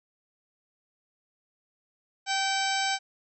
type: harmonic tone with a mistuned harmonic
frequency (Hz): 773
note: G5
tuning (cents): -24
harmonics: 1 / 2 / 3 / 4 / 5 / 6 / 7 / 8 / 10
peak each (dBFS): -29 / -32 / -34 / -35 / -36 / -37 / -37 / -38 / -39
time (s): 2.26-2.99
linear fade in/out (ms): 50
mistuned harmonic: 1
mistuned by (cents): +16
effects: none